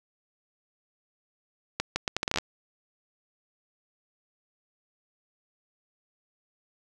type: accelerating click train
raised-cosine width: 0.2 ms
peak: -9 dBFS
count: 11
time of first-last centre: 1.8-2.385 s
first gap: 160 ms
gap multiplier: 0.74
effects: none